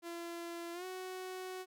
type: tone with pitch glide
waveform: sawtooth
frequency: 340.5 to 371.3 Hz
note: F4 to F#4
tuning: -44 to +6 cents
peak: -38 dBFS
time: 0.02-1.66 s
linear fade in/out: 50 ms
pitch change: +150 cents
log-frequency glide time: 0.73-0.85 s
effects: none